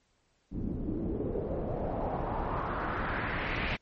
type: noise with low-pass filter sweep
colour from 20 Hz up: pink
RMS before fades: -33 dBFS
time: 0.51-3.77 s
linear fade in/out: 20 ms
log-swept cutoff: 240 to 2600 Hz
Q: 2.5
effects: pink hiss -72 dBFS RMS until 3.81 s + MP3 32 kbps